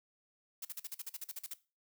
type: noise bursts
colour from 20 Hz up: blue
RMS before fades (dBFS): -42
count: 13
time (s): 0.62-1.538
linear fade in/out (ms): 5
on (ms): 30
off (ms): 44
effects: noise-tail reverb RT60 0.3 s tail -17 dB re dry